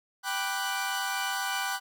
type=chord; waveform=sawtooth; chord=G major seventh; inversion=none; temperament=equal; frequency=784 / 987.8 / 1174.7 / 1480 Hz; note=G5 / B5 / D6 / F#6; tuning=0 / 0 / 0 / 0 cents; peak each=-30 / -33 / -34 / -29 dBFS; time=0.23-1.8 s; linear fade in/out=50 ms; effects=none